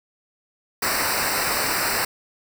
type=noise with comb filter; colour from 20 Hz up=pink; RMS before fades=-23 dBFS; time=0.82-2.05 s; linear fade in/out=5 ms; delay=0.3 ms; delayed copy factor=-0.9; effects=none